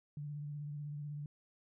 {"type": "tone with vibrato", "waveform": "sine", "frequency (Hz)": 146.83, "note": "D3", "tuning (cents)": 0, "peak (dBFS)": -40, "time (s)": [0.17, 1.26], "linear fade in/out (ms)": 2, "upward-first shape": "triangle", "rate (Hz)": 16, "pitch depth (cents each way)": 39, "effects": []}